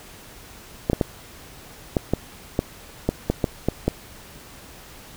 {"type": "clicks", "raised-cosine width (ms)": 2, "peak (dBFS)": -5, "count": 11, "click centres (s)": [0.899, 0.932, 1.012, 1.968, 2.136, 2.591, 3.09, 3.3, 3.442, 3.686, 3.88], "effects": ["pink hiss -44 dBFS RMS until 5.16 s"]}